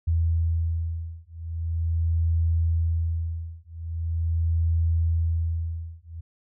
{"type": "beating tone pair", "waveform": "sine", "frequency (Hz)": [82.41, 82.83], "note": ["E2", "E2"], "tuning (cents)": [0, 9], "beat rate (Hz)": 0.42, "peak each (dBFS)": -25, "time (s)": [0.07, 6.21], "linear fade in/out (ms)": 10, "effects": []}